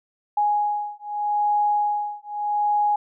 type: beating tone pair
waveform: sine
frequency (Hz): 830.6 / 831.41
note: G#5 / G#5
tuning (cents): 0 / +2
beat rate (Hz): 0.81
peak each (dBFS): -23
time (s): 0.37-2.96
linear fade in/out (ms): 5
effects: none